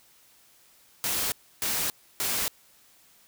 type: noise bursts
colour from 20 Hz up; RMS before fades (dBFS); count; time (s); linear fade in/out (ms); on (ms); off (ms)
white; -28; 3; 1.04-2.48; 0; 280; 300
effects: white hiss -59 dBFS RMS until 3.27 s

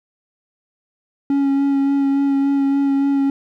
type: tone with vibrato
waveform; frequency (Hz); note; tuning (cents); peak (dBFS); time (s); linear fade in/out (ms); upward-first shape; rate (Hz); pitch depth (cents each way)
triangle; 277.2; C#4; 0; -12; 1.3-3.3; 2; sine; 3.5; 15
effects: none

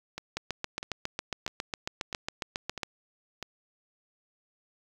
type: two click trains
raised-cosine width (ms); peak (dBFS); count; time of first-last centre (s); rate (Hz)
0.2; -14 / -19; 19 / 6; 0.37-2.832 / 0.18-3.427; 7.31 / 1.54
effects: 7-bit

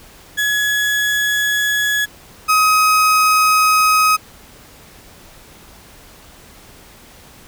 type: tone pair in turn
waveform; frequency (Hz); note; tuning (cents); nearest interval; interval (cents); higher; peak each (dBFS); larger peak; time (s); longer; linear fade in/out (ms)
35% pulse; 1687 / 1263.8; G#6 / D#6; +27 / +27; perfect fourth; 500; first; -13 / -9; second; 0.37-2.06 / 2.48-4.17; neither; 20
effects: pink hiss -43 dBFS RMS until 7.47 s

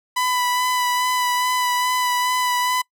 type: tone with vibrato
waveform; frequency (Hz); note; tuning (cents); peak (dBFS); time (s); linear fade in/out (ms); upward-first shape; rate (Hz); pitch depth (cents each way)
sawtooth; 995; B5; +13; -15; 0.16-2.82; 10; sine; 2.4; 17
effects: noise-tail reverb RT60 0.1 s tail -23 dB re dry

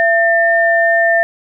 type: tone pair together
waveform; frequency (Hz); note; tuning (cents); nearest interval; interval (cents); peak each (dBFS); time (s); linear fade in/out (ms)
sine; 674 / 1799.4; E5 / A6; +38 / +38; octave + perfect fourth; 1700; -12; 0-1.23; 0
effects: none

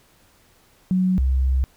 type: tone pair in turn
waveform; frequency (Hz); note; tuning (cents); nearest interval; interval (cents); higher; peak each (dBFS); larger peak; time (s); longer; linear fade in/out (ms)
sine; 185 / 65.41; F#3 / C2; 0 / 0; octave + tritone; 1800; first; -16; neither; 0.91-1.18 / 1.18-1.64; second; 0
effects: pink hiss -57 dBFS RMS until 1.76 s

